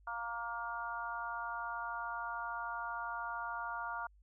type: harmonic tone with a mistuned harmonic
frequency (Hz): 233.1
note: A#3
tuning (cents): 0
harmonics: 3 / 4 / 5 / 6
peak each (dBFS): -46 / -42 / -44 / -42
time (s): 0.07-4.07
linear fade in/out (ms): 5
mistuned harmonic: 6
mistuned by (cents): +21
effects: added 50 Hz sine -61 dBFS peak until 4.22 s